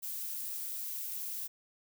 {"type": "noise", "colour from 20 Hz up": "violet", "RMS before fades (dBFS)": -39, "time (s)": [0.02, 1.48], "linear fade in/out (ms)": 20, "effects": []}